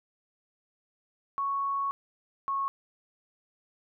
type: tone pair in turn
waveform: sine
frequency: 1108.7 / 1098.5 Hz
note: C#6 / C#6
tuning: 0 / -16 cents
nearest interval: unison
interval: 16 cents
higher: first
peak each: -27 dBFS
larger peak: neither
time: 1.38-1.91 / 2.48-2.68 s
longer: first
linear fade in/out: 0 ms
effects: none